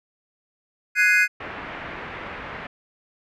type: chord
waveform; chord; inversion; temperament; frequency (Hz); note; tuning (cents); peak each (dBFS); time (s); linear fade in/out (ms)
triangle; Ab dominant seventh; third; equal; 1480 / 1661.2 / 2093 / 2489; Gb6 / Ab6 / C7 / Eb7; 0 / 0 / 0 / 0; -19; 0.95-1.28; 50
type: low-pass noise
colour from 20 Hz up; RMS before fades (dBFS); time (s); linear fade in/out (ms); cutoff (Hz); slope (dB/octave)
white; -35; 1.4-2.67; 5; 2200; 24
effects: none